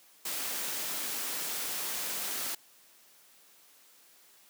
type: noise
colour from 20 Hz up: white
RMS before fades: -35 dBFS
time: 0.25-2.55 s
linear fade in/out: 5 ms
effects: white hiss -60 dBFS RMS until 4.49 s + high-pass 200 Hz 12 dB/octave